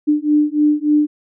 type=beating tone pair; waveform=sine; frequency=297 / 300.4 Hz; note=D4 / D4; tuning=+20 / +39 cents; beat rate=3.4 Hz; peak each=-15 dBFS; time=0.07-1.07 s; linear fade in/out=20 ms; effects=none